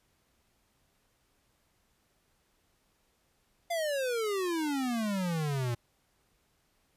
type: exponential sweep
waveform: square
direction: down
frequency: 698.5 to 116 Hz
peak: -30 dBFS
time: 3.7-5.75 s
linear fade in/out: 10 ms
effects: pink hiss -72 dBFS RMS until 6.96 s + resampled to 32000 Hz